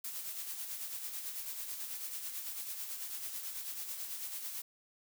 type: noise with tremolo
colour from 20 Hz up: blue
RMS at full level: -40 dBFS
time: 0.04-4.62 s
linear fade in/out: 5 ms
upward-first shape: sine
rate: 9.1 Hz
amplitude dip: 45%
effects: none